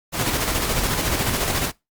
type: noise with tremolo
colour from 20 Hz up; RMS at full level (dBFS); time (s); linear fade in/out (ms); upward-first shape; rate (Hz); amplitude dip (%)
pink; -21; 0.12-1.72; 50; square; 14; 35
effects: noise-tail reverb RT60 0.2 s tail -21 dB re dry + Opus 48 kbps